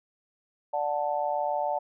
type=chord; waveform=sine; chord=D major; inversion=none; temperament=just; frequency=587.3 / 734.2 / 881 Hz; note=D5 / F#5 / A5; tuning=0 / -14 / +2 cents; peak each=-30 dBFS; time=0.73-1.79 s; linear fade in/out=10 ms; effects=none